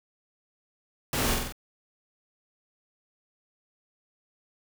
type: noise with echo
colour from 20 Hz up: pink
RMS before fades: -28 dBFS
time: 1.13-1.34 s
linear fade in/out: 2 ms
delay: 46 ms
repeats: 4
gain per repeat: -3 dB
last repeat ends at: 1.524 s
effects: none